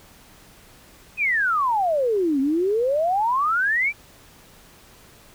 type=exponential two-way sweep; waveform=sine; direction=down then up; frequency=2575 to 262.4 to 2400 Hz; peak=-18 dBFS; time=1.17-3.93 s; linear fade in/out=50 ms; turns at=2.4 s; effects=pink hiss -50 dBFS RMS until 5.34 s